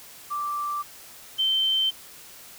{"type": "tone pair in turn", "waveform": "sine", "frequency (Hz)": [1173, 3105], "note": ["D6", "G7"], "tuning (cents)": [-2, -17], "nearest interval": "octave + perfect fourth", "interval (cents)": 1685, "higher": "second", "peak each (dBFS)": [-26, -20], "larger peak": "second", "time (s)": [[0.3, 0.83], [1.38, 1.91]], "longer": "neither", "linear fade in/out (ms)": 20, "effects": ["white hiss -46 dBFS RMS until 2.58 s"]}